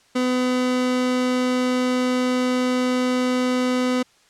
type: tone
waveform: 30% pulse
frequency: 251.9 Hz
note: B3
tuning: 34 cents sharp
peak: -16 dBFS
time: 0.15-4.03 s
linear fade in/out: 10 ms
effects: white hiss -57 dBFS RMS until 4.29 s + low-pass 7000 Hz 12 dB/octave